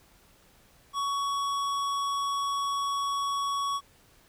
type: tone with hard clipping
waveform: sine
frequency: 1120 Hz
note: C#6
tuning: 18 cents sharp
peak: -29 dBFS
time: 0.93-3.81 s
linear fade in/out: 50 ms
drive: 14 dB
effects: pink hiss -60 dBFS RMS until 4.28 s